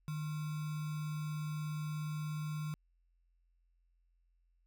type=tone with sample-and-hold; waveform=sine; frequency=152.8 Hz; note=D#3; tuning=31 cents flat; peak=-36 dBFS; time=0.08-2.74 s; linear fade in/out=0 ms; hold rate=1225 Hz; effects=added 43 Hz sine -70 dBFS peak until 4.66 s